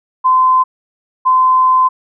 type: tone pair in turn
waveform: sine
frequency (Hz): 1029 / 1029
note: C6 / C6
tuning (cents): -29 / -29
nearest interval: unison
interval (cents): 0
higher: neither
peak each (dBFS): -7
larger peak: neither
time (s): 0.24-0.64 / 1.25-1.89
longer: second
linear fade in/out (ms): 20
effects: none